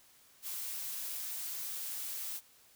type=noise; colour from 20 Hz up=blue; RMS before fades=-40 dBFS; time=0.42-2.41 s; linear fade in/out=50 ms; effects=white hiss -63 dBFS RMS until 2.75 s